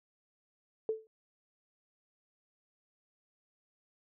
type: tone with exponential decay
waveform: sine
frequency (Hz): 440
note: A4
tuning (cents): 0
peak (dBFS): -26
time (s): 0.89-1.07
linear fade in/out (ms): 1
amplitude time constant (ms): 39
effects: none